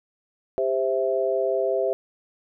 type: chord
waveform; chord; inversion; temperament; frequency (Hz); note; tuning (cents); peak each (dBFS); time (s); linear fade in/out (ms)
sine; C major; second; equal with one note detuned; 397.9 / 523.3 / 659.3; G4 / C5 / E5; +26 / 0 / 0; -25; 0.58-1.93; 0
effects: none